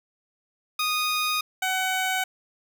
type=tone pair in turn; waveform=15% pulse; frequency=1238 / 751.4 Hz; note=D#6 / F#5; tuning=-9 / +26 cents; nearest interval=major sixth; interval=865 cents; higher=first; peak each=-17 dBFS; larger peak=neither; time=0.79-1.41 / 1.62-2.24 s; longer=neither; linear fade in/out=5 ms; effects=none